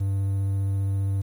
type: tone with vibrato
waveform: triangle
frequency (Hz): 98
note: G2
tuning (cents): 0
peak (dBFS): -20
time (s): 0-1.22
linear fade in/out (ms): 10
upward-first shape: sine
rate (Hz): 15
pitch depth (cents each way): 9
effects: 9-bit